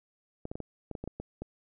clicks, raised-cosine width 2 ms, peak -24 dBFS, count 10, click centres 0.454 / 0.515 / 0.555 / 0.603 / 0.913 / 0.952 / 1.04 / 1.076 / 1.2 / 1.42 s, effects none

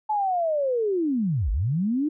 sine linear two-way sweep, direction down then up, 869 to 45.38 to 313.8 Hz, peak -21 dBFS, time 0.09-2.09 s, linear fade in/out 10 ms, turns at 1.51 s, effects none

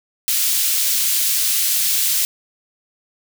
white high-pass noise, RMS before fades -18 dBFS, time 0.28-2.25 s, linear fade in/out 0 ms, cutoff 3000 Hz, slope 12 dB/octave, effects none

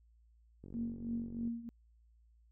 click train, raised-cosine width 3 ms, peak -37 dBFS, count 40, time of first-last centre 0.64-1.475 s, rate 46.7 Hz
sine tone with tremolo, 233.1 Hz, A#3, in tune, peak -33 dBFS, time 0.74-1.69 s, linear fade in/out 0 ms, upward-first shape triangle, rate 3.1 Hz, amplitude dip 85%
effects added 57 Hz sine -63 dBFS peak until 2.51 s

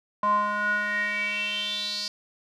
square tone with band-pass filter sweep, 207.7 Hz, G#3, in tune, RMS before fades -27 dBFS, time 0.23-2.08 s, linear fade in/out 2 ms, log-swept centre 960 to 4800 Hz, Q 7.4, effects none

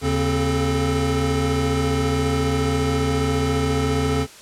square tone cluster, 78.2 / 139.8 / 265.2 / 434 Hz, D#2 / C#3 / C4 / A4, +9 / +15 / +23 / -24 cents, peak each -25 dBFS, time 0.01-4.27 s, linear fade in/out 50 ms, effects white hiss -43 dBFS RMS until 4.41 s + low-pass 9000 Hz 12 dB/octave

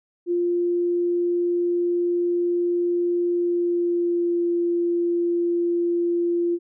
sine tone with pitch glide, 349.2 to 345 Hz, F4 to F4, 0 to -21 cents, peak -19 dBFS, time 0.26-6.59 s, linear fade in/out 50 ms, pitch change -21 cents, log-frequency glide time 3.29-4.46 s, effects none

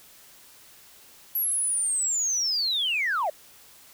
sine linear sweep, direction down, 11780 to 561 Hz, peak -22 dBFS, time 1.35-3.3 s, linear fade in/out 5 ms, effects tanh soft clip ceiling -19 dBFS + white hiss -52 dBFS RMS until 3.93 s

